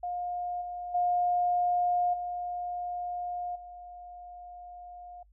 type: tone with level steps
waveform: sine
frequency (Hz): 711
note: F5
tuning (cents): +31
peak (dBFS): -31 / -35 / -24 / -32 / -43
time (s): 0.03-5.23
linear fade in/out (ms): 5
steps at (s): 0.61 / 0.94 / 2.13 / 3.55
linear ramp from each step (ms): 10
effects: noise-tail reverb RT60 0.1 s tail -26 dB re dry + added 50 Hz sine -58 dBFS peak until 5.32 s